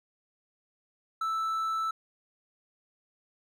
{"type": "tone", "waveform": "triangle", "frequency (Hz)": 1318.5, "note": "E6", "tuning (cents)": 0, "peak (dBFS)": -26, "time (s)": [1.21, 1.91], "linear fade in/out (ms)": 5, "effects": []}